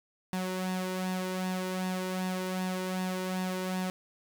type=tone with flanger; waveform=sawtooth; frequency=185.1 Hz; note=F#3; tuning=1 cent sharp; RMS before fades=-33 dBFS; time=0.33-3.9 s; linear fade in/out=0 ms; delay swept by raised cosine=1.1 to 2.1 ms; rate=2.6 Hz; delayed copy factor=+0.55; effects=none